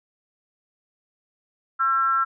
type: tone with frequency modulation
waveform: sine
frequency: 1345 Hz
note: E6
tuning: 34 cents sharp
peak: -18 dBFS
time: 1.79-2.25 s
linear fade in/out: 20 ms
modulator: 268 Hz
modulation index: 0.47
effects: none